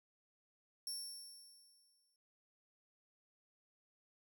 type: tone with exponential decay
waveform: 25% pulse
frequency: 5450 Hz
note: F8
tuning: 43 cents flat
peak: -35 dBFS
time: 0.87-2.16 s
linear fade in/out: 1 ms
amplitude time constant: 280 ms
effects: none

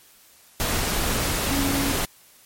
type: tone in noise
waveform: sine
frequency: 277.2 Hz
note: C#4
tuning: in tune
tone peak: -24 dBFS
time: 1.51-1.92 s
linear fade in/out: 0 ms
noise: pink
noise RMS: -24 dBFS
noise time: 0.6-2.05 s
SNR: -3 dB
effects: white hiss -53 dBFS RMS until 2.45 s + MP3 64 kbps

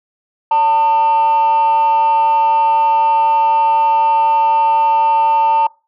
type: tone with frequency modulation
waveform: sine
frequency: 898 Hz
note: A5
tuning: 35 cents sharp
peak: -7 dBFS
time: 0.51-5.67 s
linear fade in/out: 5 ms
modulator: 329 Hz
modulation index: 0.24
effects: noise-tail reverb RT60 0.3 s tail -24 dB re dry + tanh soft clip ceiling -8 dBFS

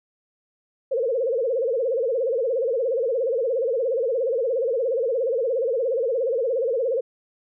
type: tone with vibrato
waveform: sine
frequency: 493.9 Hz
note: B4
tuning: in tune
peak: -20 dBFS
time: 0.91-7.01 s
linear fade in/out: 10 ms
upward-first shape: sine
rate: 17 Hz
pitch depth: 180 cents each way
effects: none

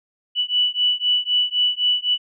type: beating tone pair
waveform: sine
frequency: 2960 / 2963.9 Hz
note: F#7 / F#7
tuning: 0 / +2 cents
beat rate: 3.9 Hz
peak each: -20 dBFS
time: 0.35-2.18 s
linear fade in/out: 50 ms
effects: none

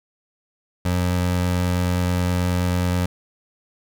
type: tone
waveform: 25% pulse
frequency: 89.4 Hz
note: F2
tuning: 41 cents sharp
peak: -15 dBFS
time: 0.85-3.06 s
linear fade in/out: 5 ms
effects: none

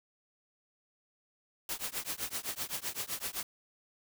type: noise with tremolo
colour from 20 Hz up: white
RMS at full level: -34 dBFS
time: 1.69-3.43 s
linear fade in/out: 2 ms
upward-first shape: triangle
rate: 7.8 Hz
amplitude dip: 100%
effects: none

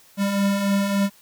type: beating tone pair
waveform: square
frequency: 196 / 199.5 Hz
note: G3 / G3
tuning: 0 / +31 cents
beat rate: 3.5 Hz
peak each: -29 / -20 dBFS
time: 0.17-1.1 s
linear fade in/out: 50 ms
effects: white hiss -53 dBFS RMS until 1.21 s

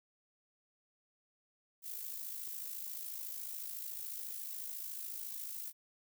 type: noise with amplitude modulation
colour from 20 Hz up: violet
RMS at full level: -41 dBFS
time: 1.82-5.73 s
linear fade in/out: 50 ms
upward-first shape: sine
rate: 54 Hz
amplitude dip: 55%
effects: none

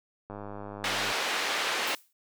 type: click train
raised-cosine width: 1 ms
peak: -26 dBFS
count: 84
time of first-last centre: 0.3-1.114 s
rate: 102 Hz
type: band-pass noise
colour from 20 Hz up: white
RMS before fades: -30 dBFS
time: 0.84-1.95 s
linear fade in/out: 2 ms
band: 400 to 3200 Hz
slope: 12 dB/octave
type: noise with exponential decay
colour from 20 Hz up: blue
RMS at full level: -36 dBFS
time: 1.87-2.13 s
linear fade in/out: 2 ms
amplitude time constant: 55 ms
effects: none

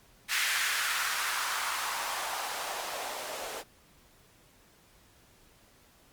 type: noise with band-pass filter sweep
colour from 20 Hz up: blue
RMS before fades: -33 dBFS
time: 0.28-3.64 s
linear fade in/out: 50 ms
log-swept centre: 1900 to 510 Hz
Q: 2
effects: pink hiss -61 dBFS RMS until 6.12 s + Opus 48 kbps

